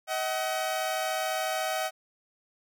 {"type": "tone pair together", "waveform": "sawtooth", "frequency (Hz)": [634, 754], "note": ["D#5", "F#5"], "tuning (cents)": [32, 32], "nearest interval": "minor third", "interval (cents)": 300, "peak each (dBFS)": -27, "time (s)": [0.07, 1.91], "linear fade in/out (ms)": 50, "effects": []}